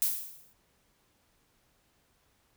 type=noise with exponential decay; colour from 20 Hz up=violet; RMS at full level=-25 dBFS; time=0.02-0.53 s; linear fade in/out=0 ms; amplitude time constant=110 ms; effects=pink hiss -70 dBFS RMS until 2.56 s